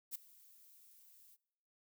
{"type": "noise with ADSR envelope", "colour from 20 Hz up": "violet", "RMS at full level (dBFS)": -40, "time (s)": [0.11, 1.37], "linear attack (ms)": 41, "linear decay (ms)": 8, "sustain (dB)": -23, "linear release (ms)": 35, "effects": ["noise-tail reverb RT60 0.9 s tail -23 dB re dry"]}